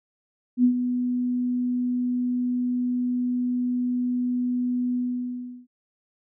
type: tone with ADSR envelope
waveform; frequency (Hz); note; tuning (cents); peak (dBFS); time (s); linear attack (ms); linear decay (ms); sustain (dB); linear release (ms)
sine; 247.4; B3; +3; -13; 0.57-5.67; 70; 90; -9; 720
effects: none